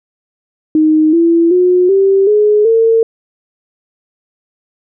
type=tone with pitch steps; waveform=sine; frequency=311.1 / 335.4 / 361.5 / 389.7 / 420.1 / 452.9 Hz; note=D#4 / E4 / F#4 / G4 / G#4 / A#4; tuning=0 / +30 / -40 / -10 / +20 / -50 cents; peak=-6 dBFS; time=0.75-3.03 s; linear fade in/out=2 ms; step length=380 ms; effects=none